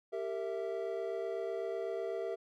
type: chord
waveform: triangle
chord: E diminished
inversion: first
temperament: equal with one note detuned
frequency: 392 / 460 / 659.3 Hz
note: G4 / Bb4 / E5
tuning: 0 / -23 / 0 cents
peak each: -37 / -37 / -38 dBFS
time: 0.12-2.36 s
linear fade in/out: 20 ms
effects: none